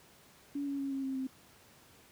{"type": "tone with pitch steps", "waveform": "sine", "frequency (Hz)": [283.8, 279.4, 275.1, 270.8, 266.6, 262.5], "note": ["C#4", "C#4", "C#4", "C#4", "C4", "C4"], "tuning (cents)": [41, 14, -13, -40, 33, 6], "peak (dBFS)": -33, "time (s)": [0.55, 1.27], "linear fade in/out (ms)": 5, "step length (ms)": 120, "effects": ["pink hiss -60 dBFS RMS until 2.11 s", "high-pass 80 Hz 12 dB/octave"]}